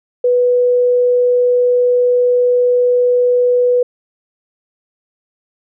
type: tone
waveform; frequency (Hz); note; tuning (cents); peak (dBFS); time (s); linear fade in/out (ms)
sine; 492.5; B4; -5; -9; 0.24-3.83; 5
effects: none